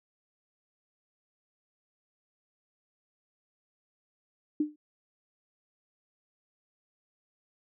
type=tone with exponential decay; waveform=sine; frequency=300.5 Hz; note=D4; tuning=40 cents sharp; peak=-21 dBFS; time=4.6-4.76 s; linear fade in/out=5 ms; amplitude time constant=34 ms; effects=none